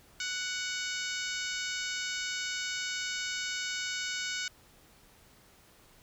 harmonic tone with a mistuned harmonic, 740 Hz, F#5, in tune, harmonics 2 / 3 / 4 / 5 / 6 / 7 / 8 / 9 / 10, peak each -38 / -40 / -41 / -42 / -43 / -43 / -44 / -45 / -45 dBFS, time 0.2-4.48 s, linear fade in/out 2 ms, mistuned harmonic 3, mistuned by +17 cents, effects pink hiss -60 dBFS RMS until 6.02 s

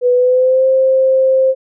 sine tone with pitch glide, 493.9 to 526.3 Hz, B4 to C5, 0 to +10 cents, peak -8 dBFS, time 0.01-1.55 s, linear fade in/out 50 ms, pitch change +110 cents, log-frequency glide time 0.13-0.66 s, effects none

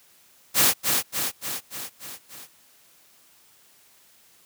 white noise with echo, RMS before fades -18 dBFS, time 0.54-0.74 s, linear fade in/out 50 ms, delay 290 ms, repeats 6, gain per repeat -4 dB, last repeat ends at 2.48 s, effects white hiss -57 dBFS RMS until 4.45 s + high-pass 80 Hz 12 dB/octave

